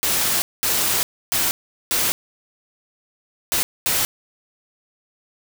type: noise bursts at uneven times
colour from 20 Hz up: white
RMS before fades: -20 dBFS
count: 6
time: 0.03-0.42 / 0.63-1.03 / 1.32-1.51 / 1.91-2.12 / 3.52-3.63 / 3.86-4.05 s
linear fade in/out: 0 ms
effects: none